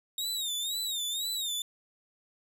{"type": "tone with vibrato", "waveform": "sawtooth", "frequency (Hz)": 3727, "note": "A#7", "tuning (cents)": -1, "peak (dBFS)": -28, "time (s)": [0.18, 1.62], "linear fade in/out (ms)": 2, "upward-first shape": "sine", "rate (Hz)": 2, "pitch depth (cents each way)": 120, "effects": []}